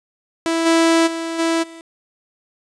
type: tone with level steps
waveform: sawtooth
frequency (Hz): 329.6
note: E4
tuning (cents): 0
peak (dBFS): -13 / -8 / -19 / -12 / -32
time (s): 0.46-1.81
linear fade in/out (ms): 0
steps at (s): 0.65 / 1.06 / 1.38 / 1.62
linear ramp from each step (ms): 20
effects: resampled to 22050 Hz + 8-bit